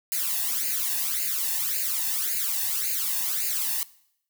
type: noise with flanger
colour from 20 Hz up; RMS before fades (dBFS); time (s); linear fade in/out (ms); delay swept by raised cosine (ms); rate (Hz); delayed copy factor
blue; -27; 0.12-3.83; 0; 0.43 to 1.14; 1.8; +0.95
effects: noise-tail reverb RT60 0.7 s tail -20 dB re dry